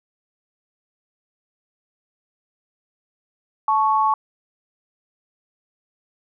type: tone pair together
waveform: sine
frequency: 869.9 / 1108.7 Hz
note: A5 / C#6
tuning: -20 / 0 cents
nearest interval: major third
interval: 420 cents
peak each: -18 dBFS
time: 3.68-4.14 s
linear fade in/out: 2 ms
effects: none